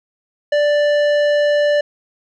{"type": "tone with tanh clipping", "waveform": "triangle", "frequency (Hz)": 587.3, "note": "D5", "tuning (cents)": 0, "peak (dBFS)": -14, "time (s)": [0.52, 1.81], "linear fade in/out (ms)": 5, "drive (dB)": 17, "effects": []}